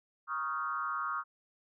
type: tone with frequency modulation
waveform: sine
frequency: 1244.5 Hz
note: D#6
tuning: in tune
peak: -32 dBFS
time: 0.27-1.24 s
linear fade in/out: 50 ms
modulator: 142 Hz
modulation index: 1.3
effects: none